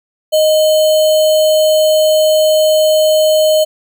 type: tone with sample-and-hold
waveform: sine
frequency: 621 Hz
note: D#5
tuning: 3 cents flat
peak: -7 dBFS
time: 0.32-3.65 s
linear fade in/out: 20 ms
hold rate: 3675 Hz
effects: none